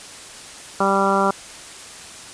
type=harmonic tone; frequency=196 Hz; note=G3; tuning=in tune; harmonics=1 / 2 / 3 / 4 / 5 / 6 / 7; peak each=-23 / -23 / -23 / -23 / -23 / -23 / -23 dBFS; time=0.8-1.31 s; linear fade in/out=5 ms; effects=white hiss -38 dBFS RMS until 2.33 s + resampled to 22050 Hz